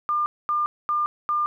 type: tone bursts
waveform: sine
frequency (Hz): 1200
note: D6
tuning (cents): +37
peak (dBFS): -20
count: 4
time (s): 0.09-1.46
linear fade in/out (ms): 0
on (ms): 170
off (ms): 230
effects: 10-bit